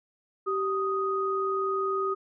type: tone pair together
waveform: sine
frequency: 387.5 / 1246 Hz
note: G4 / D#6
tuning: -20 / +2 cents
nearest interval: octave + minor sixth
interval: 2022 cents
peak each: -28 dBFS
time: 0.46-2.15 s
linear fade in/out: 20 ms
effects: none